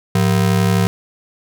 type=ring-modulated tone; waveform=square; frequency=143.3 Hz; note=D3; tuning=42 cents flat; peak=-10 dBFS; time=0.15-0.87 s; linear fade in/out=0 ms; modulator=35.9 Hz; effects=none